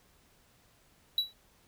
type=tone with exponential decay; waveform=triangle; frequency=3916 Hz; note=B7; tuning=15 cents flat; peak=-20 dBFS; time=1.18-1.33 s; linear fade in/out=2 ms; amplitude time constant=32 ms; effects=tanh soft clip ceiling -16 dBFS + pink hiss -65 dBFS RMS until 1.67 s